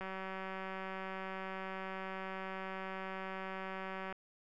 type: click train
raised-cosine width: 0.5 ms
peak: -28 dBFS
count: 783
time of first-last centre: 0.01-4.126 s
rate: 190 Hz
effects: none